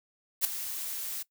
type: noise with ADSR envelope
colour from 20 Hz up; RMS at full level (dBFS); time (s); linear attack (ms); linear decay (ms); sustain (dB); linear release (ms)
blue; -23; 0.41-1.23; 38; 4; -13; 11
effects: noise-tail reverb RT60 0.1 s tail -20 dB re dry